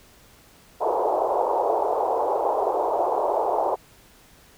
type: band-pass noise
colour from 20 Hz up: white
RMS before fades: -23 dBFS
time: 0.8-3.76 s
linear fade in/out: 20 ms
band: 380 to 940 Hz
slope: 48 dB/octave
effects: pink hiss -53 dBFS RMS until 4.57 s